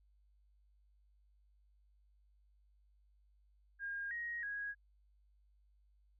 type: tone with pitch steps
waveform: sine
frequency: 1618 / 1883 / 1652 Hz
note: G#6 / A#6 / G#6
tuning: -46 / +17 / -10 cents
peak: -39 dBFS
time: 3.79-4.75 s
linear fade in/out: 50 ms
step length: 320 ms
effects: added 50 Hz sine -67 dBFS peak until 6.19 s